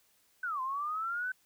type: linear two-way sweep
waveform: sine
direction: down then up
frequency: 1534 to 1018 to 1534 Hz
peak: -32 dBFS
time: 0.43-1.32 s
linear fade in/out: 5 ms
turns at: 0.61 s
effects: white hiss -69 dBFS RMS until 1.45 s